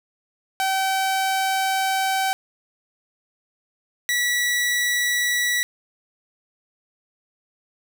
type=tone pair in turn; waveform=sawtooth; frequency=768 / 1945.3 Hz; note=G5 / B6; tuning=-36 / -27 cents; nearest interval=octave + major third; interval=1609 cents; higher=second; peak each=-16 dBFS; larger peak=neither; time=0.6-2.33 / 4.09-5.63 s; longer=first; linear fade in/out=0 ms; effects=none